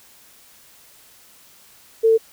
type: tone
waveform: sine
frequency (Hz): 448.6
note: A4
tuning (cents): +34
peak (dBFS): -11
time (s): 2.03-2.18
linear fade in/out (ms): 20
effects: white hiss -50 dBFS RMS until 2.32 s